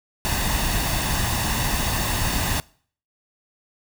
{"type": "noise with comb filter", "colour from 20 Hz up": "pink", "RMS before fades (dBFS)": -23, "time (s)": [0.25, 2.6], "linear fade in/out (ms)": 0, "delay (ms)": 1.1, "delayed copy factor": 0.55, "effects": ["noise-tail reverb RT60 0.5 s tail -23 dB re dry"]}